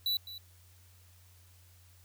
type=tone with echo; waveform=square; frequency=3951 Hz; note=B7; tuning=in tune; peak=-29 dBFS; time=0.06-0.17 s; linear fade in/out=2 ms; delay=210 ms; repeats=1; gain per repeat=-14 dB; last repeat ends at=0.38 s; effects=added 89 Hz sine -58 dBFS peak until 2.04 s + white hiss -64 dBFS RMS until 2.04 s